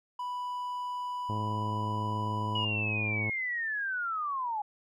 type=tone; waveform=triangle; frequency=988 Hz; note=B5; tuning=in tune; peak=-31 dBFS; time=0.19-2.65 s; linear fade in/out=5 ms
type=harmonic tone; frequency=106.7 Hz; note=G#2; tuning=47 cents sharp; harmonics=1 / 2 / 3 / 4 / 5 / 6 / 7 / 8 / 9 / 10; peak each=-33 / -39 / -43 / -45 / -47 / -49 / -50 / -51 / -52 / -53 dBFS; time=1.29-3.3 s; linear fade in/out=5 ms
type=linear sweep; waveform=sine; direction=down; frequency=2924 to 816 Hz; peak=-30 dBFS; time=2.55-4.62 s; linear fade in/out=5 ms
effects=none